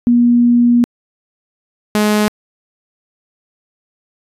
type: tone pair in turn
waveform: sine / sawtooth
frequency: 240 / 210.8 Hz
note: B3 / G#3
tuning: -49 / +26 cents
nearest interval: major second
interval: 225 cents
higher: first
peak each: -7 dBFS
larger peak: neither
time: 0.07-0.84 / 1.95-2.28 s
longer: first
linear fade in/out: 0 ms
effects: resampled to 32000 Hz